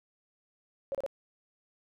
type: tone bursts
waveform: sine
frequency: 550 Hz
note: C#5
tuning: 14 cents flat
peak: -30 dBFS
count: 3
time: 0.92-1.063 s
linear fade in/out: 0 ms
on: 27 ms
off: 31 ms
effects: none